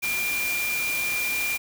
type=tone in noise; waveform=sine; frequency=2391 Hz; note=D7; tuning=30 cents sharp; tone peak=-25 dBFS; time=0.02-1.58 s; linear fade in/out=20 ms; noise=white; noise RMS=-31 dBFS; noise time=0.02-1.58 s; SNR=+3 dB; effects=none